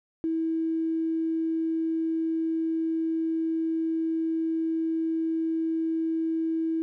triangle tone with tanh clipping, 324.6 Hz, E4, 27 cents flat, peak -24 dBFS, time 0.24-6.82 s, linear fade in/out 0 ms, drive 3 dB, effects none

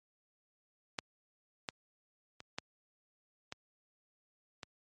clicks, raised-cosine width 0.2 ms, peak -17 / -19 / -30 / -19 / -24 / -25 dBFS, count 6, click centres 0.988 / 1.688 / 2.404 / 2.585 / 3.524 / 4.632 s, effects high-pass 80 Hz 12 dB/octave + MP3 48 kbps

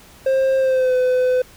triangle tone with pitch glide, 531 to 505.9 Hz, C5 to B4, +25 to +42 cents, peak -12 dBFS, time 0.26-1.42 s, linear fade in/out 5 ms, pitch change -83 cents, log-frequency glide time 0.58-0.95 s, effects pink hiss -46 dBFS RMS until 1.56 s

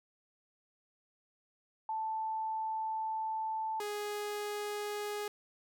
sine / sawtooth tone pair in turn, 880 / 415.3 Hz, A5 / G#4, 0 / 0 cents, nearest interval octave + minor second, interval 1300 cents, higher first, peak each -33 / -32 dBFS, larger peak second, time 1.89-3.8 / 3.8-5.28 s, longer first, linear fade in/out 2 ms, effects none

